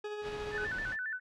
40% pulse tone with tremolo, 419.1 Hz, G#4, 16 cents sharp, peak -35 dBFS, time 0.04-0.67 s, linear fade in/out 5 ms, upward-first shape sine, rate 14 Hz, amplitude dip 35%
pink noise, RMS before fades -44 dBFS, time 0.21-0.97 s, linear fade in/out 50 ms
sine tone with vibrato, 1628 Hz, G#6, 35 cents flat, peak -34 dBFS, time 0.51-1.2 s, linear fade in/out 50 ms, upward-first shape square, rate 7.3 Hz, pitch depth 140 cents each way
effects low-pass 4000 Hz 12 dB/octave

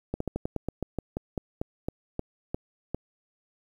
slowing click train, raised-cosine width 2 ms, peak -16 dBFS, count 16, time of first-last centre 0.14-2.946 s, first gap 64 ms, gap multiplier 1.14, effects 9-bit

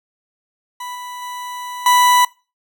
40% pulse tone with level steps, 987.8 Hz, B5, in tune, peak -26 / -28 / -26 / -9 dBFS, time 0.8-2.25 s, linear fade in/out 5 ms, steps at 0.95 / 1.22 / 1.86 s, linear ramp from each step 2 ms, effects noise-tail reverb RT60 0.3 s tail -22 dB re dry

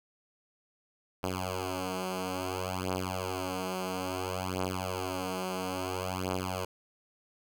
5% pulse beating tone pair, 92.5 / 93.09 Hz, F#2 / F#2, 0 / +11 cents, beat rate 0.59 Hz, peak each -23 / -25 dBFS, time 1.23-6.65 s, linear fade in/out 5 ms, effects none

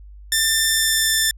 10% pulse tone with pitch glide, 1785 to 1773.7 Hz, A6 to A6, +24 to +13 cents, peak -7 dBFS, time 0.32-1.31 s, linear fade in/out 2 ms, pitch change -11 cents, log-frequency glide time 0.66-1.16 s, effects added 50 Hz sine -38 dBFS peak until 1.37 s

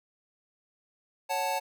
square chord, F# minor, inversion second, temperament equal, 554.4 / 740 / 880 Hz, C#5 / F#5 / A5, 0 / 0 / 0 cents, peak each -35 / -34 / -31 dBFS, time 1.29-1.6 s, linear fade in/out 20 ms, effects none

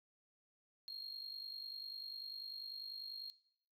sine tone with amplitude modulation, 4246 Hz, C8, 25 cents sharp, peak -40 dBFS, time 0.88-3.3 s, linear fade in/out 0 ms, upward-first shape sine, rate 50.1 Hz, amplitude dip 80%, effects noise-tail reverb RT60 0.6 s tail -18 dB re dry + tanh soft clip ceiling -42 dBFS

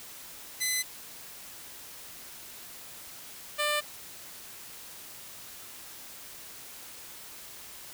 10% pulse tone pair in turn, 2020 / 595 Hz, B6 / D5, +39 / +22 cents, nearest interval octave + major sixth, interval 2117 cents, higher first, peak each -18 dBFS, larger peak neither, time 0.6-0.83 / 3.58-3.81 s, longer neither, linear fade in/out 20 ms, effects white hiss -46 dBFS RMS until 7.93 s

